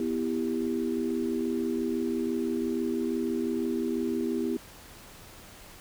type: chord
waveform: sine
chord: E minor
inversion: second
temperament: just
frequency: 247.2 / 329.6 / 395.6 Hz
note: B3 / E4 / G4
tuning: +2 / 0 / +16 cents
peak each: -30 / -31 / -32 dBFS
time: 0-4.57 s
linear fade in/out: 2 ms
effects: pink hiss -49 dBFS RMS until 5.8 s